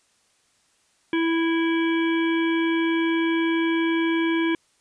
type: harmonic tone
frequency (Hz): 329.6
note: E4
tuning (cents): 0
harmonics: 1 / 3 / 5 / 7 / 9 / 10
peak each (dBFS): -20 / -32 / -31 / -31 / -41 / -37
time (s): 1.13-4.55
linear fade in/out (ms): 2
effects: white hiss -64 dBFS RMS until 4.8 s + resampled to 22050 Hz